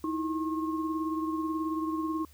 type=tone cluster; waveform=sine; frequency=317 / 335.4 / 1078 Hz; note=D#4 / E4 / C#6; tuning=+32 / +30 / -49 cents; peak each=-30 / -39 / -35 dBFS; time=0.04-2.25 s; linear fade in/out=2 ms; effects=added 73 Hz sine -54 dBFS peak until 2.33 s + white hiss -61 dBFS RMS until 2.33 s

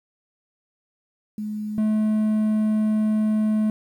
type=tone pair in turn; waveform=sine / triangle; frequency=212 / 215.2 Hz; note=G#3 / A3; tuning=+36 / -38 cents; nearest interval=unison; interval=26 cents; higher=second; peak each=-26 / -16 dBFS; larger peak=second; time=1.38-1.78 / 1.78-3.7 s; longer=second; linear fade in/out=2 ms; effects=9-bit

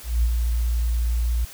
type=tone with ADSR envelope; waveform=sine; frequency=58.27 Hz; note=A#1; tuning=in tune; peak=-15 dBFS; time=0.03-1.45 s; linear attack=200 ms; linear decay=55 ms; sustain=-4 dB; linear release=6 ms; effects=white hiss -42 dBFS RMS until 1.53 s

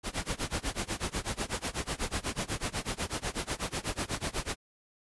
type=noise with tremolo; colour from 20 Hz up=pink; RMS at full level=-31 dBFS; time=0.03-4.56 s; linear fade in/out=50 ms; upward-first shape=sine; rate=8.1 Hz; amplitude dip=95%; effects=resampled to 24000 Hz

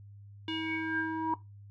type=tone with low-pass filter sweep; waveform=square; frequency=320.2 Hz; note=D#4; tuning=50 cents sharp; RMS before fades=-33 dBFS; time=0.48-1.34 s; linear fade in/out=2 ms; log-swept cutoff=3200 to 970 Hz; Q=8.8; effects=noise-tail reverb RT60 0.2 s tail -17 dB re dry + added 101 Hz sine -48 dBFS peak until 1.7 s

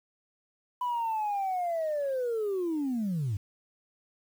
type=linear sweep; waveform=sine; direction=down; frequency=998 to 92.5 Hz; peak=-26 dBFS; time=0.81-3.37 s; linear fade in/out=5 ms; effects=tanh soft clip ceiling -25 dBFS + 9-bit

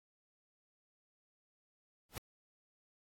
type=noise with exponential growth; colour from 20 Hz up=pink; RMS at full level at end=-38 dBFS; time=2.09-2.18 s; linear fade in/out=2 ms; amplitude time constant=19 ms; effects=AAC 64 kbps

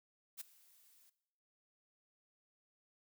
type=noise with ADSR envelope; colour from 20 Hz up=blue; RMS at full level=-43 dBFS; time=0.37-1.1 s; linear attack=39 ms; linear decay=8 ms; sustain=-24 dB; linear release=7 ms; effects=noise-tail reverb RT60 0.8 s tail -17 dB re dry

